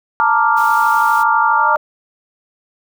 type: chord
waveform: sine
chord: Bb major seventh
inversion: third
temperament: equal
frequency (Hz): 880 / 932.3 / 1174.7 / 1396.9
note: A5 / Bb5 / D6 / F6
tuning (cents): 0 / 0 / 0 / 0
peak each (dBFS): -16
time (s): 0.2-1.76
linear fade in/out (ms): 0
type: noise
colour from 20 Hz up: white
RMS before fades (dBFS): -34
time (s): 0.56-1.24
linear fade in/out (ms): 20
type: tone with exponential growth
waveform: sine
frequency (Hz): 607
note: D#5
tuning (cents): -43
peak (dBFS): -17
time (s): 1.31-1.77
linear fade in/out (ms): 2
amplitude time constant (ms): 100
effects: none